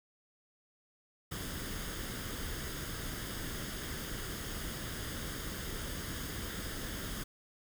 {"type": "noise with comb filter", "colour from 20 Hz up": "pink", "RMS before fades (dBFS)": -40, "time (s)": [1.31, 7.24], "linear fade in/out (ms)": 10, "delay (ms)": 0.6, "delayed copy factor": 0.55, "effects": []}